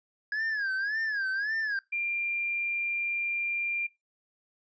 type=tone with vibrato; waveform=triangle; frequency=1661.2 Hz; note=G#6; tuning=in tune; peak=-26 dBFS; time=0.32-1.79 s; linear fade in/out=2 ms; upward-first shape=sine; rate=1.8 Hz; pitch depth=140 cents each way
type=tone; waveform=sine; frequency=2386 Hz; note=D7; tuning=27 cents sharp; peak=-28 dBFS; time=1.92-3.87 s; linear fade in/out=10 ms
effects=noise-tail reverb RT60 0.2 s tail -21 dB re dry + resampled to 16000 Hz